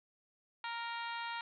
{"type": "harmonic tone", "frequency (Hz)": 466.2, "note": "A#4", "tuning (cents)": 0, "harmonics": [2, 3, 4, 5, 6, 7, 8, 9], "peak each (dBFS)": [-41, -45, -47, -49, -51, -52, -53, -54], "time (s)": [0.64, 1.41], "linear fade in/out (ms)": 2, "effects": []}